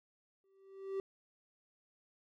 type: tone with exponential growth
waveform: triangle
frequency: 388.1 Hz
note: G4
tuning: 17 cents flat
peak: -31 dBFS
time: 0.44-1 s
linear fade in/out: 1 ms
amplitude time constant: 120 ms
effects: none